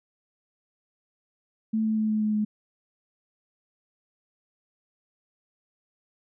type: tone with pitch steps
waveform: sine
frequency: 220 / 218.4 / 216.7 / 215.1 / 213.5 / 211.9 Hz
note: A3 / A3 / A3 / A3 / G#3 / G#3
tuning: 0 / -13 / -26 / -39 / +48 / +35 cents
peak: -22 dBFS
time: 1.73-2.45 s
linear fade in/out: 10 ms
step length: 120 ms
effects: none